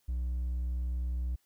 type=tone with hard clipping; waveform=sine; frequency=62 Hz; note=B1; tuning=7 cents sharp; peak=-31 dBFS; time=0.08-1.36 s; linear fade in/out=10 ms; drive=2 dB; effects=white hiss -73 dBFS RMS until 1.45 s